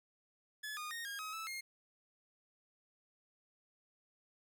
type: tone with pitch steps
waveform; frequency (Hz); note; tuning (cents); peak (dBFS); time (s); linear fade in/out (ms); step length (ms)
sawtooth; 1713 / 1225 / 1855 / 1626 / 1270 / 1311 / 2133; A6 / D#6 / A#6 / G#6 / D#6 / E6 / C7; -47 / -27 / -9 / -37 / +35 / -10 / +33; -38; 0.63-1.61; 10; 140
effects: 13-bit